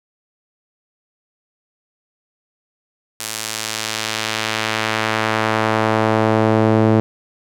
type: tone with band-pass filter sweep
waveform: sawtooth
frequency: 110 Hz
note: A2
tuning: in tune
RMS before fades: -18 dBFS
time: 3.2-7 s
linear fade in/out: 0 ms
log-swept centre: 9200 to 360 Hz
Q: 0.73
effects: none